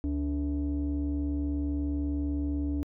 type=tone pair together; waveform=sine; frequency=72.08 / 288.3 Hz; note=D2 / D4; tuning=-32 / -32 cents; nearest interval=2 octaves; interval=2400 cents; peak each=-28 dBFS; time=0.04-2.83 s; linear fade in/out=0 ms; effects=tanh soft clip ceiling -24 dBFS